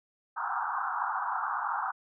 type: band-pass noise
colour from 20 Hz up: pink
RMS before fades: -32 dBFS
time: 0.36-1.92 s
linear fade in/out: 20 ms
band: 770 to 1500 Hz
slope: 96 dB/octave
effects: none